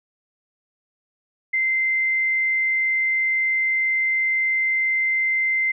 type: tone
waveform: sine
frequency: 2079 Hz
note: C7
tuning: 12 cents flat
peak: -18 dBFS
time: 1.53-5.72 s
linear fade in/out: 10 ms
effects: none